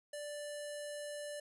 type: tone with low-pass filter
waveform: square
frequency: 587.3 Hz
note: D5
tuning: in tune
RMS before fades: -44 dBFS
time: 0.13-1.4 s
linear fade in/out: 5 ms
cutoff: 10000 Hz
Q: 2.9
effects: none